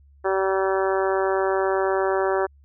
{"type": "harmonic tone", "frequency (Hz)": 191.8, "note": "G3", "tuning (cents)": -37, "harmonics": [2, 3, 4, 5, 6, 7, 8, 9], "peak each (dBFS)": [-22, -26, -28, -30, -32, -33, -34, -35], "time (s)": [0.24, 2.47], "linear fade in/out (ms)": 20, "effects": ["added 70 Hz sine -50 dBFS peak until 2.64 s"]}